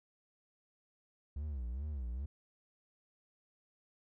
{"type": "tone with vibrato", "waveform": "triangle", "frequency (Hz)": 67, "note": "C2", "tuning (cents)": 42, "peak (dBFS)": -35, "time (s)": [1.36, 2.26], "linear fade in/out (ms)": 5, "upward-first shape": "sine", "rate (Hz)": 2.4, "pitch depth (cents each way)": 230, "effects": []}